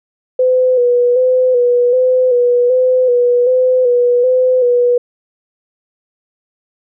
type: tone with vibrato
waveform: sine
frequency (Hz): 498.1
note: B4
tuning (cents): +15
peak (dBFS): -8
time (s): 0.39-4.98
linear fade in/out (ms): 5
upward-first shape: square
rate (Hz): 1.3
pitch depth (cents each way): 38
effects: none